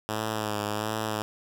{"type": "tone with vibrato", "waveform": "5% pulse", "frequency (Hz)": 106.8, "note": "G#2", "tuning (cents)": 49, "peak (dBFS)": -17, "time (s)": [0.09, 1.22], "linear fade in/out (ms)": 0, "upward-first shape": "sine", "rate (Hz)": 1.4, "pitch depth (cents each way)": 45, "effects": []}